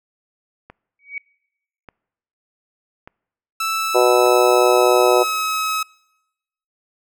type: click train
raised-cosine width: 0.5 ms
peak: -23 dBFS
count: 4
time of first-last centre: 0.7-4.263 s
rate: 0.842 Hz
type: tone with exponential growth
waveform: sine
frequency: 2259 Hz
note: C#7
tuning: 32 cents sharp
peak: -22 dBFS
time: 0.99-1.18 s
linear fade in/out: 2 ms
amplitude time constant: 40 ms
type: tone with pitch glide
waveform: sawtooth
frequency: 1318.5 to 1281 Hz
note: E6 to E6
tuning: 0 to -50 cents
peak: -16 dBFS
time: 3.6-5.83 s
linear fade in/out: 5 ms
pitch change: -50 cents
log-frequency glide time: 3.71-5.37 s
type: harmonic tone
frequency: 123.47 Hz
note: B2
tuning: in tune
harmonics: 3 / 4 / 5 / 6 / 7 / 8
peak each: -16 / -16 / -18 / -21 / -25 / -25 dBFS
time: 3.94-5.24 s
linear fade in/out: 20 ms
effects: noise-tail reverb RT60 0.9 s tail -25 dB re dry